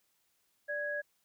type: tone pair together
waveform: sine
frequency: 587.3 / 1661.1 Hz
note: D5 / G#6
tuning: 0 / 0 cents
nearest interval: octave + tritone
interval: 1800 cents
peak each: -37 / -35 dBFS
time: 0.68-1.02 s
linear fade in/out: 20 ms
effects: white hiss -75 dBFS RMS until 1.24 s

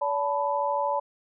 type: tone cluster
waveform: sine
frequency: 572 / 877 / 990 Hz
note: D5 / A5 / B5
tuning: -46 / -6 / +4 cents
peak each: -28 dBFS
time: 0.01-1 s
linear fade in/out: 10 ms
effects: none

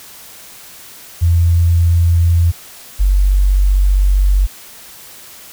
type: tone pair in turn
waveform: sine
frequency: 85 / 47.7 Hz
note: F2 / G1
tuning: -46 / -47 cents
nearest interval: minor seventh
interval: 1001 cents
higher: first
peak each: -8 dBFS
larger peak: neither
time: 1.21-2.52 / 2.99-4.47 s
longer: second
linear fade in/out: 20 ms
effects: white hiss -37 dBFS RMS until 5.52 s

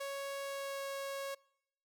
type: tone with pitch glide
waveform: sawtooth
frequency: 554.4 to 550.6 Hz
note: C#5 to C#5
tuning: 0 to -12 cents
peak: -35 dBFS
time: 0-1.35 s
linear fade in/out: 10 ms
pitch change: -12 cents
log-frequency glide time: 0.43-0.85 s
effects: noise-tail reverb RT60 0.8 s tail -25 dB re dry

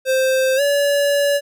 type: tone with pitch glide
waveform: square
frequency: 523.3 to 570.7 Hz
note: C5 to D5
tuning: 0 to -50 cents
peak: -15 dBFS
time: 0.05-1.41 s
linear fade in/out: 50 ms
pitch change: +150 cents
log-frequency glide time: 0.56-0.61 s
effects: none

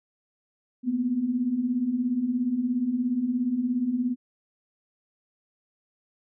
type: beating tone pair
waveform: sine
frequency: 233.3 / 250.3 Hz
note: A#3 / B3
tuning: +2 / +23 cents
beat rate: 17 Hz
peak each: -30 / -24 dBFS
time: 0.83-4.16 s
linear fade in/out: 50 ms
effects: none

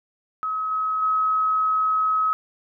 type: tone with level steps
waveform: sine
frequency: 1278 Hz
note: D#6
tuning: 46 cents sharp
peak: -23 / -21 / -18 dBFS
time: 0.43-2.33 s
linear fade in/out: 0 ms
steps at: 0.71 / 1.02 s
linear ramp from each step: 5 ms
effects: none

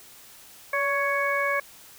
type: harmonic tone with a mistuned harmonic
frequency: 556 Hz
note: C#5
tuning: 5 cents sharp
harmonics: 1 / 2 / 3 / 4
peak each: -28 / -28 / -28 / -28 dBFS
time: 0.73-1.6 s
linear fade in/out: 5 ms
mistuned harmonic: 1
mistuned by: +38 cents
effects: white hiss -49 dBFS RMS until 1.98 s

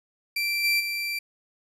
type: tone with level steps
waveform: 30% pulse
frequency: 2349 Hz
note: D7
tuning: in tune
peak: -22 / -18 / -25 dBFS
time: 0.36-1.19 s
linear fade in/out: 5 ms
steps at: 0.63 / 0.79 s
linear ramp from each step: 20 ms
effects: resampled to 32000 Hz

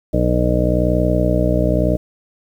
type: harmonic tone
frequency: 60.9 Hz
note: B1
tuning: 24 cents flat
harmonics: 1 / 2 / 3 / 4 / 5 / 7 / 8 / 9 / 10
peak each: -19 / -21 / -21 / -28 / -21 / -27 / -25 / -27 / -20 dBFS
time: 0.13-1.97 s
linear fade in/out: 10 ms
effects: 8-bit

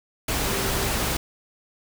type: tone in noise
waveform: sine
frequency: 392 Hz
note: G4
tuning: in tune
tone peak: -33 dBFS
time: 0.47-0.87 s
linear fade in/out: 5 ms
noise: pink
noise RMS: -25 dBFS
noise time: 0.28-1.17 s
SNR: -11 dB
effects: none

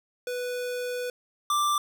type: tone pair in turn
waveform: square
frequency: 493.9 / 1178.4 Hz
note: B4 / D6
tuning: 0 / +6 cents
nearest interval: octave + minor third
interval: 1506 cents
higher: second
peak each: -30 / -23 dBFS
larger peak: second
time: 0.27-1.1 / 1.5-1.78 s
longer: first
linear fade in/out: 2 ms
effects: none

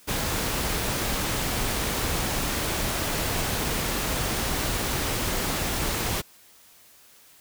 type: noise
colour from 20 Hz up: pink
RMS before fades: -27 dBFS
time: 0.07-6.22 s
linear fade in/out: 20 ms
effects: white hiss -54 dBFS RMS until 7.4 s

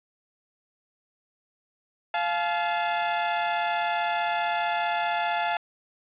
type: tone pair together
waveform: sawtooth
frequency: 695 / 859.9 Hz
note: F5 / A5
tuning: -9 / -40 cents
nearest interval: major third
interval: 369 cents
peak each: -23 dBFS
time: 2.14-5.57 s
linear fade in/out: 2 ms
effects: resampled to 8000 Hz + 8-bit

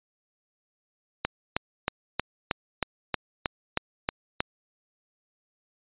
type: click train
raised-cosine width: 0.3 ms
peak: -8 dBFS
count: 11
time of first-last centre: 1.25-4.405 s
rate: 3.17 Hz
effects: resampled to 8000 Hz

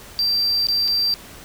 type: tone with dropouts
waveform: sine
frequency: 4700 Hz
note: D8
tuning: 1 cent sharp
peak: -14 dBFS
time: 0.19-1.14 s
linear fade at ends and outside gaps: 0 ms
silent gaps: 0.669-0.686 / 0.878-0.882 s
effects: tanh soft clip ceiling -16 dBFS + pink hiss -41 dBFS RMS until 1.44 s

